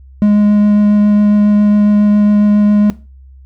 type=tone with vibrato; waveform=triangle; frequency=207.7 Hz; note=G#3; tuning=in tune; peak=-4 dBFS; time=0.22-2.9 s; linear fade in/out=0 ms; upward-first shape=triangle; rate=7.3 Hz; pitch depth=9 cents each way; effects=noise-tail reverb RT60 0.3 s tail -18 dB re dry + added 66 Hz sine -35 dBFS peak until 3.45 s